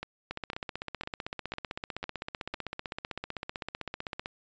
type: two click trains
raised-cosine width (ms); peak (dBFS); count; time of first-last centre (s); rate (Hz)
0.3; -20 / -19; 6 / 63; 0.03-2.543 / 0.31-4.259; 1.99 / 15.7
effects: resampled to 16000 Hz